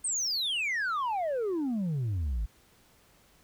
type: exponential sweep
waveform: sine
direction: down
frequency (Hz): 8790 to 48.95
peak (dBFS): -25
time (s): 0.04-2.46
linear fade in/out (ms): 10
effects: tanh soft clip ceiling -27 dBFS + pink hiss -62 dBFS RMS until 3.43 s